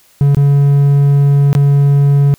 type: tone with dropouts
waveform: triangle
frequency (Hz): 141.5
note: C#3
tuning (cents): +36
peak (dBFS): -4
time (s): 0.21-2.34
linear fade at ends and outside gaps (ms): 0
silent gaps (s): 0.347-0.369 / 1.53-1.551
effects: white hiss -49 dBFS RMS until 2.38 s